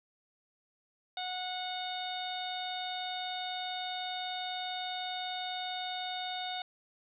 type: harmonic tone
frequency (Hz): 733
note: F#5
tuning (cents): -16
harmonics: 1 / 2 / 3 / 4 / 5 / 6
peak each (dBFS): -38 / -46 / -47 / -47 / -40 / -50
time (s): 1.17-6.62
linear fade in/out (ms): 2
effects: none